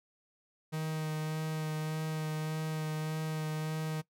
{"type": "tone with vibrato", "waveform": "45% pulse", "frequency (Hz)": 156.2, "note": "D#3", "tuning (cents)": 7, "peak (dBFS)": -33, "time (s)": [0.72, 4.02], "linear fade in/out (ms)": 20, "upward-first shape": "sine", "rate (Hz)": 1.7, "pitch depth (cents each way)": 14, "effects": ["noise-tail reverb RT60 0.1 s tail -20 dB re dry"]}